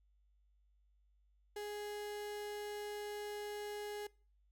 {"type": "tone", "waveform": "35% pulse", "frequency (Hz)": 415.3, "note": "G#4", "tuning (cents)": 0, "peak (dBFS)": -40, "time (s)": [1.56, 4.07], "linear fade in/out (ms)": 5, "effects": ["noise-tail reverb RT60 0.4 s tail -23 dB re dry", "added 50 Hz sine -69 dBFS peak until 4.51 s"]}